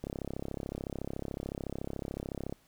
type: click train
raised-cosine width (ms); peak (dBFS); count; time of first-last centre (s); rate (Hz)
2; -23; 85; 0.04-2.525; 33.8
effects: pink hiss -66 dBFS RMS until 2.67 s